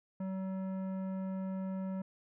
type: tone with tanh clipping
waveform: triangle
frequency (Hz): 189.8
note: F#3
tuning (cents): +44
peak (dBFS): -37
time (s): 0.2-2.02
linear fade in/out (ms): 5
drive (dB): 17
effects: none